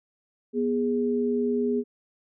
sine tone pair together, 243.5 / 413.5 Hz, B3 / G#4, -24 / -8 cents, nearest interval major sixth, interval 916 cents, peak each -25 dBFS, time 0.53-1.84 s, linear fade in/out 50 ms, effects none

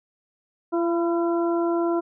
harmonic tone with a mistuned harmonic, 340.2 Hz, F4, 45 cents flat, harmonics 1 / 2 / 3 / 4, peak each -21 / -28 / -32 / -35 dBFS, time 0.72-2.01 s, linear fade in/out 20 ms, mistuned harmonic 3, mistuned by -30 cents, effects none

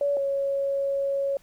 sine tone pair in turn, 569 / 553.8 Hz, C#5 / C#5, +45 / -2 cents, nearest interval unison, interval 47 cents, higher first, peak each -21 / -23 dBFS, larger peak first, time 0.01-0.17 / 0.17-1.37 s, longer second, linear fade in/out 2 ms, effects pink hiss -59 dBFS RMS until 1.42 s

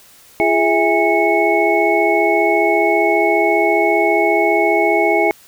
sine tone cluster, 341 / 415.8 / 654 / 819 / 2201 Hz, F4 / G#4 / E5 / G#5 / C#7, -41 / +2 / -14 / -24 / -13 cents, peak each -18 dBFS, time 0.4-5.31 s, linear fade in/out 0 ms, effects white hiss -46 dBFS RMS until 5.47 s

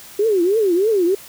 sine tone with vibrato, 392 Hz, G4, in tune, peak -13 dBFS, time 0.19-1.15 s, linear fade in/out 5 ms, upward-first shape triangle, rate 3.2 Hz, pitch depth 290 cents each way, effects white hiss -40 dBFS RMS until 1.28 s

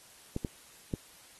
clicks, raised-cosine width 3 ms, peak -19 dBFS, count 3, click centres 0.364 / 0.448 / 0.938 s, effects white hiss -56 dBFS RMS until 1.39 s + AAC 32 kbps

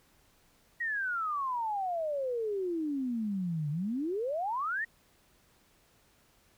sine exponential two-way sweep, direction down then up, 1916 to 143 to 1916 Hz, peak -30 dBFS, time 0.8-4.85 s, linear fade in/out 10 ms, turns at 3.7 s, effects pink hiss -66 dBFS RMS until 6.57 s

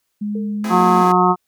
sine tone with pitch glide, 207.8 to 226.6 Hz, G#3 to A#3, +1 to -49 cents, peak -20 dBFS, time 0.21-1.03 s, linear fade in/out 10 ms, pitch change +150 cents, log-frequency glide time 0.61-0.75 s
sine tone with exponential decay, 450.4 Hz, A4, 40 cents sharp, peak -26 dBFS, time 0.35-0.76 s, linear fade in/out 5 ms, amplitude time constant 87 ms
10% pulse chord, C augmented, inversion none, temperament equal with one note detuned, 257.7 / 329.6 / 415.3 Hz, C4 / E4 / G#4, -26 / 0 / 0 cents, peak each -23 dBFS, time 0.64-1.12 s, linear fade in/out 2 ms
harmonic tone, 181.2 Hz, F#3, 36 cents flat, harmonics 1 / 2 / 4 / 5 / 6 / 7, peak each -18 / -18 / -18 / -18 / -18 / -18 dBFS, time 0.69-1.36 s, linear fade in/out 50 ms
effects white hiss -71 dBFS RMS until 1.47 s

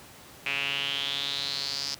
sawtooth tone with band-pass filter sweep, 140 Hz, C#3, 18 cents sharp, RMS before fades -31 dBFS, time 0.46-1.95 s, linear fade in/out 5 ms, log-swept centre 2500 to 5100 Hz, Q 6.4, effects pink hiss -49 dBFS RMS until 1.99 s + high-pass 80 Hz 12 dB/octave

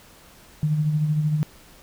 sine tone with tremolo, 152.2 Hz, D#3, 38 cents flat, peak -17 dBFS, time 0.63-1.43 s, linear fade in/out 0 ms, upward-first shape sine, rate 13 Hz, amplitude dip 45%, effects pink hiss -50 dBFS RMS until 1.82 s

